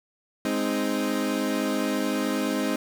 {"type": "chord", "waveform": "30% pulse", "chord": "Ab major", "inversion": "none", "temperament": "equal", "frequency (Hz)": [207.7, 261.6, 311.1], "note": ["Ab3", "C4", "Eb4"], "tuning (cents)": [0, 0, 0], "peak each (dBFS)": [-27, -25, -26], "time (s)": [0.45, 2.76], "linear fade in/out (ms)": 2, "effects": []}